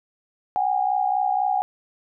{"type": "tone pair together", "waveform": "sine", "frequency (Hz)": [749, 813], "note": ["F#5", "G#5"], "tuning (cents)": [21, -37], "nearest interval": "minor second", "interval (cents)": 142, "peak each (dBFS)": [-22, -22], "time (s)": [0.56, 1.62], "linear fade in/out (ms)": 0, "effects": []}